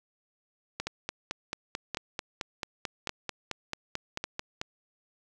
two click trains, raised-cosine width 0.2 ms, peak -15 / -15 dBFS, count 18 / 4, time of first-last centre 0.87-4.614 / 0.8-4.24 s, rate 4.54 / 0.872 Hz, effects none

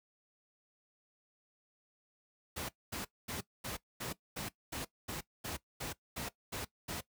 pink noise bursts, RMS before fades -40 dBFS, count 13, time 2.56-7.01 s, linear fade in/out 10 ms, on 130 ms, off 230 ms, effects noise-tail reverb RT60 0.1 s tail -18 dB re dry + high-pass 60 Hz 12 dB/octave

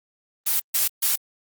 blue noise bursts, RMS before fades -21 dBFS, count 3, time 0.46-1.16 s, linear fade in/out 10 ms, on 140 ms, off 140 ms, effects Opus 24 kbps

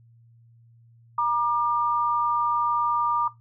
sine tone pair together, 950 / 1196.9 Hz, A#5 / D6, +33 / +32 cents, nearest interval major third, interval 399 cents, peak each -23 dBFS, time 1.18-3.28 s, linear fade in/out 5 ms, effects noise-tail reverb RT60 0.2 s tail -18 dB re dry + added 116 Hz sine -52 dBFS peak until 3.4 s

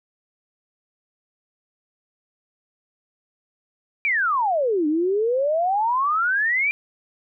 sine exponential two-way sweep, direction down then up, 2400 to 293.7 to 2400 Hz, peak -18 dBFS, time 4.05-6.71 s, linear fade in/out 0 ms, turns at 4.87 s, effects none

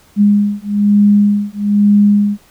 sine beating tone pair, 204.6 / 205.7 Hz, G#3 / G#3, -26 / -16 cents, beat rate 1.1 Hz, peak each -11 dBFS, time 0.16-2.38 s, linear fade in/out 50 ms, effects pink hiss -48 dBFS RMS until 2.5 s

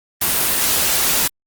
white noise, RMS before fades -17 dBFS, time 0.21-1.28 s, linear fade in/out 10 ms, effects Opus 24 kbps

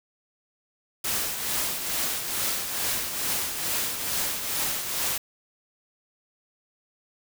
white noise with tremolo, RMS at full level -26 dBFS, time 1.04-5.18 s, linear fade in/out 5 ms, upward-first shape triangle, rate 2.3 Hz, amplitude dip 55%, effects none

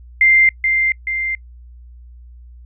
sine tone with echo, 2093 Hz, C7, in tune, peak -8 dBFS, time 0.21-0.49 s, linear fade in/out 2 ms, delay 430 ms, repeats 2, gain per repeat -5 dB, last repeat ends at 1.35 s, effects noise-tail reverb RT60 0.1 s tail -25 dB re dry + added 60 Hz sine -37 dBFS peak until 2.65 s

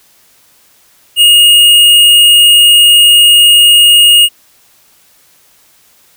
sine tone with tanh clipping, 2858 Hz, F7, 39 cents sharp, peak -3 dBFS, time 1.16-4.29 s, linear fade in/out 50 ms, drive 17 dB, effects white hiss -47 dBFS RMS until 6.16 s

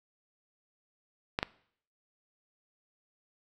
clicks, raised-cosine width 0.3 ms, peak -12 dBFS, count 2, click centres 1.389 / 1.429 s, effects noise-tail reverb RT60 0.6 s tail -21 dB re dry

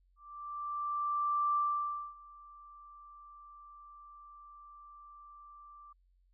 sine tone with ADSR envelope, 1174.7 Hz, D6, in tune, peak -27 dBFS, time 0.16-5.93 s, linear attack 1400 ms, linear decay 580 ms, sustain -24 dB, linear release 8 ms, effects added 45 Hz sine -66 dBFS peak until 6.33 s

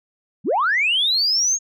sine linear sweep, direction up, 133.3 to 6640 Hz, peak -15 dBFS, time 0.44-1.59 s, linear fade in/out 50 ms, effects tanh soft clip ceiling -11 dBFS

